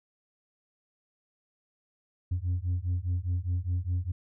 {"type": "beating tone pair", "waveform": "sine", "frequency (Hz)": [87, 91.9], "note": ["F2", "F#2"], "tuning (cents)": [-6, -11], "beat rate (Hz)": 4.9, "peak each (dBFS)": -28, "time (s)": [2.31, 4.12], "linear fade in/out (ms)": 10, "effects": ["tanh soft clip ceiling -24 dBFS"]}